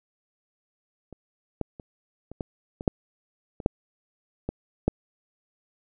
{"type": "clicks", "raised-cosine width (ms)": 2, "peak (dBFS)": [-29, -14, -27, -26, -17, -21, -6, -23, -6, -15, -7], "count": 11, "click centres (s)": [1.127, 1.613, 1.798, 2.316, 2.408, 2.809, 2.878, 3.602, 3.661, 4.49, 4.88], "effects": []}